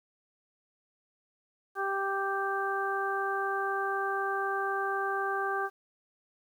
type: harmonic tone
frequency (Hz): 392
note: G4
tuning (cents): 0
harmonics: 1 / 2 / 3 / 4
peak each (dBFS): -34 / -34 / -34 / -34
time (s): 1.75-5.7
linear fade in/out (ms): 50
effects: 10-bit